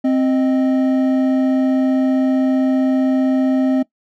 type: tone pair together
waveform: triangle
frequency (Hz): 262.3 / 622.3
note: C4 / D#5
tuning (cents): +4 / 0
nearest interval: octave + minor third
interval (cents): 1496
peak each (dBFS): -11 / -21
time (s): 0.04-3.83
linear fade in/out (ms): 10
effects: noise-tail reverb RT60 0.1 s tail -19 dB re dry